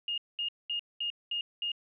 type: tone bursts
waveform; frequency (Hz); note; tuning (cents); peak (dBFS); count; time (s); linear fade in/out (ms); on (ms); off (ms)
sine; 2843; F7; +30; -30; 6; 0.08-1.718; 2; 98; 210
effects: none